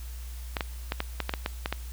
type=clicks; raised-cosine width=0.3 ms; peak=-12 dBFS; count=10; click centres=0.568 / 0.608 / 0.921 / 1.004 / 1.203 / 1.294 / 1.338 / 1.461 / 1.659 / 1.726 s; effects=added 60 Hz sine -36 dBFS peak until 1.92 s + white hiss -50 dBFS RMS until 1.92 s